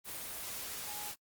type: tone in noise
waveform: sine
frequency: 831 Hz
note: G#5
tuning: 1 cent sharp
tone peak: -47 dBFS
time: 0.85-1.13 s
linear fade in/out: 50 ms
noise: white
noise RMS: -42 dBFS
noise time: 0.04-1.16 s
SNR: -8 dB
effects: noise-tail reverb RT60 0.1 s tail -26 dB re dry + Opus 24 kbps